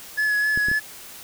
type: tone with vibrato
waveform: triangle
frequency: 1700 Hz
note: G#6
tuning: 40 cents sharp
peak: -17 dBFS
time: 0.17-0.8 s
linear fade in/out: 20 ms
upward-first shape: sine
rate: 3.8 Hz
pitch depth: 20 cents each way
type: clicks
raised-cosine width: 3 ms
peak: -19 dBFS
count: 3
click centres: 0.575 / 0.685 / 0.715 s
effects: white hiss -41 dBFS RMS until 1.23 s